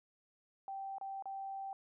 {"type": "tone with dropouts", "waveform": "sine", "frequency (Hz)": 780, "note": "G5", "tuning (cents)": -9, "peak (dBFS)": -40, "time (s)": [0.68, 1.73], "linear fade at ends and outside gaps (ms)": 1, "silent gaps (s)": [[0.983, 1.012], [1.224, 1.256]], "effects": []}